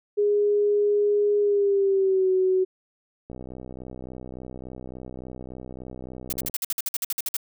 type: tone with pitch glide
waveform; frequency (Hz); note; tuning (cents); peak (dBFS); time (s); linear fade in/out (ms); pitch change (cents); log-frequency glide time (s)
sine; 412.5 to 373.9; G#4 to F#4; -12 to +18; -18; 0.17-2.65; 20; -170; 1.4-2.3
type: click train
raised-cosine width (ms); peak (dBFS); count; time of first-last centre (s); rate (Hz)
2; -25; 204; 3.3-6.497; 63.5
type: noise bursts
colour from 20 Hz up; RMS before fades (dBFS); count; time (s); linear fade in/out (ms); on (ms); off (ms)
blue; -27; 14; 6.3-7.367; 2; 27; 53
effects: none